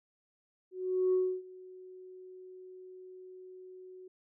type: tone with ADSR envelope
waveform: sine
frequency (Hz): 370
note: F#4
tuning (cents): 0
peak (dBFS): -23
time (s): 0.71-4.08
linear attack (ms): 420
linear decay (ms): 290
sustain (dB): -24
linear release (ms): 5
effects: tanh soft clip ceiling -21 dBFS